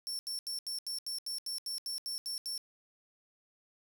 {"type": "tone bursts", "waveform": "sawtooth", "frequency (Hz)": 5430, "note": "F8", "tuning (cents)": -50, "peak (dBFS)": -33, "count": 13, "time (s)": [0.07, 2.578], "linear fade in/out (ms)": 0, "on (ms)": 120, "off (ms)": 79, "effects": []}